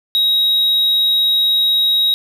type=tone; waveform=triangle; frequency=3806 Hz; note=A#7; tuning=35 cents sharp; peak=-10 dBFS; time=0.15-2.14 s; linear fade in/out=0 ms; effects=none